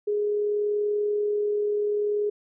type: tone with amplitude modulation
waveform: sine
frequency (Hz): 415.6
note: G#4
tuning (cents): +1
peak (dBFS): -21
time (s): 0.07-2.3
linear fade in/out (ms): 10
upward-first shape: sine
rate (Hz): 40.6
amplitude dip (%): 25
effects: none